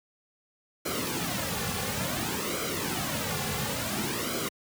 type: noise with flanger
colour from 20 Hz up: pink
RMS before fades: -31 dBFS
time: 0.85-4.49 s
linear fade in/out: 10 ms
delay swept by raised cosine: 1.1 to 3.2 ms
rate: 0.57 Hz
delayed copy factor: -0.7
effects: high-pass 80 Hz 12 dB/octave